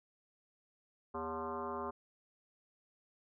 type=tone with frequency modulation; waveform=sine; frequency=725 Hz; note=F#5; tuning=35 cents flat; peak=-37 dBFS; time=1.14-1.91 s; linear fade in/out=10 ms; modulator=161 Hz; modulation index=3.1; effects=none